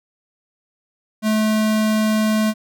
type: tone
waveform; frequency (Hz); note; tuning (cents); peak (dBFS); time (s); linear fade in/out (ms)
square; 216.2; A3; -30; -16; 1.22-2.54; 50
effects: none